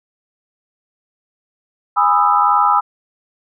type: chord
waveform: sine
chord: E major seventh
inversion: first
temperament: just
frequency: 824.1 / 988.9 / 1236.1 / 1318.5 Hz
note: G#5 / B5 / D#6 / E6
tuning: -14 / +2 / -12 / 0 cents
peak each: -16 dBFS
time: 1.96-2.81 s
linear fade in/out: 20 ms
effects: none